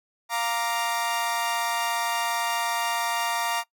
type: chord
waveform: sawtooth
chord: Bb major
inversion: second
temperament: equal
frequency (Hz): 698.5 / 932.3 / 1174.7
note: F5 / Bb5 / D6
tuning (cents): 0 / 0 / 0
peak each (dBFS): -27 / -23 / -28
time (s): 0.29-3.64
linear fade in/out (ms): 50
effects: noise-tail reverb RT60 0.1 s tail -20 dB re dry